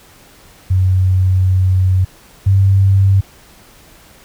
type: tone pair in turn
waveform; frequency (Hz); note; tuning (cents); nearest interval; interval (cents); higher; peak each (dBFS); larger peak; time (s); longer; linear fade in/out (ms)
sine; 93.1 / 97.23; F#2 / G2; +11 / -14; minor second; 75; second; -9 / -7; second; 0.7-2.05 / 2.46-3.21; first; 10
effects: pink hiss -44 dBFS RMS until 4.24 s